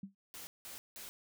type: tone with exponential decay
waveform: sine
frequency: 195.7 Hz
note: G3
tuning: 3 cents flat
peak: -38 dBFS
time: 0.03-0.15 s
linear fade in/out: 5 ms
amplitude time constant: 24 ms
type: noise bursts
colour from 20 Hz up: white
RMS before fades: -48 dBFS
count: 3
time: 0.34-1.09 s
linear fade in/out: 0 ms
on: 130 ms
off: 180 ms
effects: none